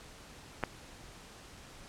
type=clicks; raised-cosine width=0.5 ms; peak=-28 / -15 dBFS; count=2; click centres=0.629 / 0.637 s; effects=pink hiss -52 dBFS RMS until 1.88 s + low-pass 9000 Hz 12 dB/octave